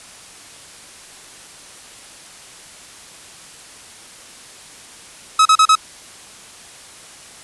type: tone bursts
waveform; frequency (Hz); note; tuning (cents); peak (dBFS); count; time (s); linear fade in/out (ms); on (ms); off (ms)
45% pulse; 1281; E6; -50; -8; 4; 5.39-5.754; 5; 64; 36
effects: white hiss -40 dBFS RMS until 7.43 s + resampled to 24000 Hz